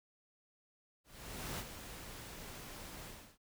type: noise with ADSR envelope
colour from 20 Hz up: pink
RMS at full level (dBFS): -41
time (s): 1.04-3.38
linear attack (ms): 550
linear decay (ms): 43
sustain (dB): -8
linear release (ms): 320
effects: none